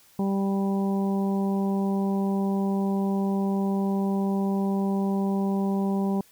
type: harmonic tone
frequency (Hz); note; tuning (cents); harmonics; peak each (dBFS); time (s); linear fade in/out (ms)
196; G3; 0; 1 / 2 / 3 / 4 / 5; -23 / -31 / -38 / -36 / -39; 0.19-6.21; 2
effects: white hiss -57 dBFS RMS until 6.31 s